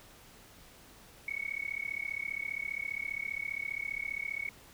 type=tone with amplitude modulation; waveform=sine; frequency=2217 Hz; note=C#7; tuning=in tune; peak=-30 dBFS; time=1.28-4.49 s; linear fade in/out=2 ms; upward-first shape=sine; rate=35 Hz; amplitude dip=100%; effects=pink hiss -56 dBFS RMS until 4.73 s

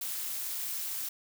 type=noise with amplitude modulation; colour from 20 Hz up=blue; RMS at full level=-33 dBFS; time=0.01-1.09 s; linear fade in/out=5 ms; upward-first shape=sine; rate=269 Hz; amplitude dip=60%; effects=none

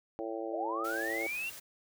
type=harmonic tone; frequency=111.8 Hz; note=A2; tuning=28 cents sharp; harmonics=3 / 4 / 5 / 6 / 7; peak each=-39 / -41 / -40 / -45 / -44 dBFS; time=0.19-1.27 s; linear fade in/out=0 ms
type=linear sweep; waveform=sine; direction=up; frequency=549 to 2792 Hz; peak=-34 dBFS; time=0.52-1.5 s; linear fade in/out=10 ms
type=noise; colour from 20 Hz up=white; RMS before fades=-47 dBFS; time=0.84-1.6 s; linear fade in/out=10 ms
effects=none

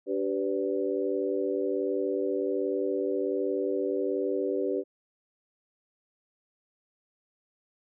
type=harmonic tone with a mistuned harmonic; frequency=96.6 Hz; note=G2; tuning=25 cents flat; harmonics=3 / 4 / 5 / 6; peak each=-33 / -29 / -31 / -37 dBFS; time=0.06-4.84 s; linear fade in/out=50 ms; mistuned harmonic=5; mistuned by=+54 cents; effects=none

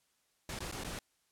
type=noise with dropouts; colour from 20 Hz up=pink; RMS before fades=-41 dBFS; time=0.49-0.99 s; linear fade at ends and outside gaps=2 ms; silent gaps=0.59-0.604 / 0.715-0.723 / 0.837-0.846 s; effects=white hiss -75 dBFS RMS until 1.31 s + low-pass 11000 Hz 12 dB/octave

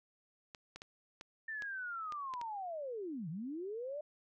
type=clicks; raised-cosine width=0.2 ms; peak=-30 dBFS; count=8; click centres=0.548 / 0.76 / 0.819 / 1.211 / 1.622 / 2.123 / 2.338 / 2.414 s
type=linear two-way sweep; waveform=sine; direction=down then up; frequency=1802 to 146.5 to 609 Hz; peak=-39 dBFS; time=1.48-4.01 s; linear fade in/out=5 ms; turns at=3.29 s
effects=none

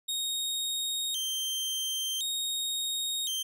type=tone with vibrato; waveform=sawtooth; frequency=3424 Hz; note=A7; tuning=48 cents flat; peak=-27 dBFS; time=0.08-3.43 s; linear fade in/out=10 ms; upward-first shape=square; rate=0.47 Hz; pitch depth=150 cents each way; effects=none

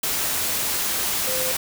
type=tone in noise; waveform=sine; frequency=515 Hz; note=C5; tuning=28 cents flat; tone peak=-28 dBFS; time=1.27-1.52 s; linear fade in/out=5 ms; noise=white; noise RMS=-24 dBFS; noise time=0.03-1.57 s; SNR=-7 dB; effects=none

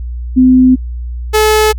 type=tone pair in turn; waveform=sine / sawtooth; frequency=255.9 / 430.4 Hz; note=C4 / A4; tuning=-38 / -38 cents; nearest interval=major sixth; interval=900 cents; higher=second; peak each=-3 dBFS; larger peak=neither; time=0.36-0.76 / 1.33-1.73 s; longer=neither; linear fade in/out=20 ms; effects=added 60 Hz sine -18 dBFS peak until 1.78 s

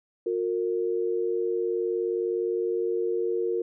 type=tone pair together; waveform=sine; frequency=359.2 / 458.7 Hz; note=F4 / A#4; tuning=+49 / -28 cents; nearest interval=major third; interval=423 cents; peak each=-27 dBFS; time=0.26-3.62 s; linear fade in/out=5 ms; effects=none

